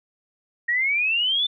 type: exponential sweep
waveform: sine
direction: up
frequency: 1864.7 to 3570 Hz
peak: -19 dBFS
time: 0.68-1.47 s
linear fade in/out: 10 ms
effects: none